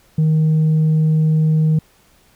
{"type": "tone with tanh clipping", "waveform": "sine", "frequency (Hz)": 156.6, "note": "D#3", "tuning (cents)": 11, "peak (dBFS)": -12, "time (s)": [0.18, 1.79], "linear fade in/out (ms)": 5, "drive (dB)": 1, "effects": ["pink hiss -54 dBFS RMS until 2.35 s"]}